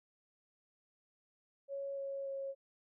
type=tone with pitch steps; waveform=sine; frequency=554.4 / 550.3 / 546.1 Hz; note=C#5 / C#5 / C#5; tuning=0 / -13 / -26 cents; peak=-38 dBFS; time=1.68-2.55 s; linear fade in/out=50 ms; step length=290 ms; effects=none